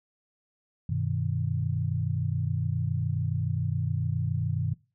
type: chord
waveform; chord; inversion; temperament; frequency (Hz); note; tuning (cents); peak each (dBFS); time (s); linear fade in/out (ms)
sine; G augmented; none; equal with one note detuned; 96.32 / 123.47 / 155.56; G2 / B2 / D#3; -30 / 0 / 0; -30; 0.89-4.74; 5
effects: noise-tail reverb RT60 0.3 s tail -20 dB re dry